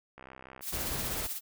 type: click train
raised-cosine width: 0.5 ms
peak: -32 dBFS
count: 29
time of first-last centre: 0.18-0.609 s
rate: 65.3 Hz
type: noise with tremolo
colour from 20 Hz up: blue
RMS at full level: -35 dBFS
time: 0.61-1.41 s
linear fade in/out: 50 ms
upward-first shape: sine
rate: 16 Hz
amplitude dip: 50%
type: noise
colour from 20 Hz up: pink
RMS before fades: -37 dBFS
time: 0.72-1.27 s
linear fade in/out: 10 ms
effects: none